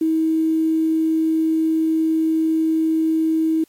sine tone with quantisation, 320 Hz, D#4, 49 cents sharp, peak -15 dBFS, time 0.01-3.64 s, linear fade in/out 5 ms, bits 7, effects white hiss -59 dBFS RMS until 3.68 s + MP3 64 kbps

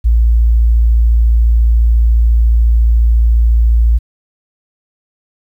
sine tone, 57.1 Hz, A#1, 35 cents flat, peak -6 dBFS, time 0.04-3.99 s, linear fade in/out 20 ms, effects 8-bit

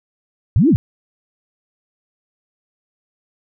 sine linear two-way sweep, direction up then down, 75 to 353.2 to 75 Hz, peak -9 dBFS, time 0.56-0.76 s, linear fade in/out 0 ms, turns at 0.69 s, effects none

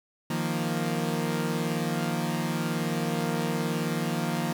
sawtooth chord, Eb suspended second, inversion none, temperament equal, 155.56 / 174.61 / 233.1 Hz, Eb3 / F3 / Bb3, 0 / 0 / 0 cents, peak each -27 dBFS, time 0.3-4.53 s, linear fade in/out 5 ms, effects 9-bit

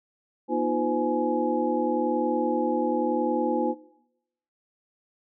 sine tone cluster, 241.3 / 311.8 / 352.7 / 510 / 840 Hz, B3 / D#4 / F4 / C5 / G#5, -40 / +4 / +17 / -44 / +19 cents, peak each -29 dBFS, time 0.48-3.75 s, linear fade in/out 50 ms, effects noise-tail reverb RT60 0.8 s tail -18 dB re dry

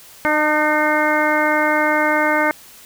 harmonic tone with a mistuned harmonic, 304.1 Hz, D#4, 40 cents flat, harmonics 1 / 2 / 3 / 4 / 5 / 6 / 7, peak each -22 / -20 / -21 / -24 / -21 / -25 / -22 dBFS, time 0.25-2.51 s, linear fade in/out 0 ms, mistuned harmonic 3, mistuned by -16 cents, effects white hiss -43 dBFS RMS until 2.85 s

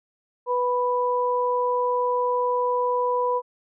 sine tone pair together, 493.9 / 987.8 Hz, B4 / B5, 0 / 0 cents, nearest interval octave, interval 1200 cents, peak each -23 dBFS, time 0.46-3.42 s, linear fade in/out 50 ms, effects none

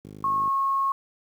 click train, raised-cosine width 3 ms, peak -28 dBFS, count 23, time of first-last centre 0.05-0.477 s, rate 51.5 Hz
sine tone, 1090 Hz, C#6, 29 cents flat, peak -21 dBFS, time 0.24-0.92 s, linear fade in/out 2 ms
effects high-pass 100 Hz 12 dB/octave + 9-bit

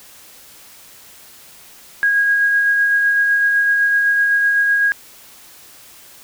sine tone with tremolo, 1640 Hz, G#6, 22 cents flat, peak -11 dBFS, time 2.03-4.92 s, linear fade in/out 0 ms, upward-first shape sine, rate 7.9 Hz, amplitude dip 25%, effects white hiss -43 dBFS RMS until 6.23 s

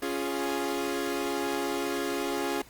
sawtooth chord, Db major, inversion none, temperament equal, 277.2 / 349.2 / 415.3 Hz, Db4 / F4 / Ab4, 0 / 0 / 0 cents, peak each -29 dBFS, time 0.02-2.62 s, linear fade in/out 5 ms, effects pink hiss -53 dBFS RMS until 2.69 s + Opus 32 kbps

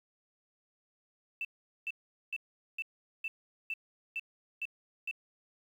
sine tone bursts, 2658 Hz, E7, 14 cents sharp, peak -33 dBFS, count 9, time 1.41-5.112 s, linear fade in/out 2 ms, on 38 ms, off 420 ms, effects 10-bit

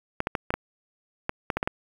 clicks, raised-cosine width 0.5 ms, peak -10 dBFS, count 10, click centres 0.204 / 0.271 / 0.352 / 0.505 / 0.54 / 1.294 / 1.502 / 1.57 / 1.629 / 1.675 s, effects 7-bit

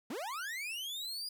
40% pulse linear sweep, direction up, 196 to 4933 Hz, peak -37 dBFS, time 0.1-1.29 s, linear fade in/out 5 ms, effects none

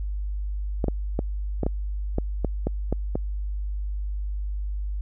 clicks, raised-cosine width 2 ms, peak -11 dBFS, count 10, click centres 0.842 / 0.883 / 1.191 / 1.633 / 1.665 / 2.184 / 2.447 / 2.67 / 2.926 / 3.155 s, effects added 50 Hz sine -26 dBFS peak until 5.01 s

